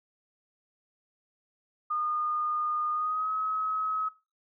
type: tone with pitch glide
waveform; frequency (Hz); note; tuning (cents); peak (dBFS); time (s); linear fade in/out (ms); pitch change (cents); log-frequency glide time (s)
sine; 1222 to 1278.3; D#6 to D#6; -32 to +46; -27; 1.9-4.09; 10; +78; 2.92-3.31
effects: noise-tail reverb RT60 0.3 s tail -20 dB re dry